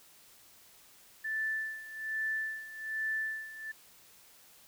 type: tone with tremolo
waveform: sine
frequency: 1760 Hz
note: A6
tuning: in tune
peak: -30 dBFS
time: 1.24-3.72 s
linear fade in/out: 10 ms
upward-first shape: sine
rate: 1.2 Hz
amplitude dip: 80%
effects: white hiss -59 dBFS RMS until 4.67 s